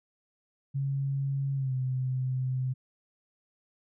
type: tone with pitch glide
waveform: sine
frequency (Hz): 137.6 to 129.13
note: C#3 to C3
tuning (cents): -12 to -22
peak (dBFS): -27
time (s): 0.74-2.74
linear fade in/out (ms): 20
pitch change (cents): -110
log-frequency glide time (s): 1.55-1.74
effects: none